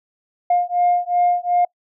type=beating tone pair; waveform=sine; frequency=707 / 709.7 Hz; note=F5 / F5; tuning=+21 / +28 cents; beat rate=2.7 Hz; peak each=-17 dBFS; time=0.5-1.65 s; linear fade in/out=5 ms; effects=noise-tail reverb RT60 0.1 s tail -26 dB re dry + tanh soft clip ceiling -9 dBFS